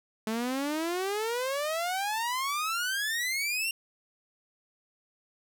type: exponential sweep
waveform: sawtooth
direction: up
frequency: 215.4 to 2794 Hz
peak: -25 dBFS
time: 0.27-3.71 s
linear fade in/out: 2 ms
effects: none